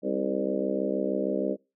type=harmonic tone with a mistuned harmonic; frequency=66.4 Hz; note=C2; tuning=26 cents sharp; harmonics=3 / 4 / 5 / 6 / 7 / 8 / 9; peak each=-33 / -33 / -33 / -33 / -33 / -33 / -33 dBFS; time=0.02-1.57 s; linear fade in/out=50 ms; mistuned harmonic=5; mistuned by=-47 cents; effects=noise-tail reverb RT60 0.3 s tail -26 dB re dry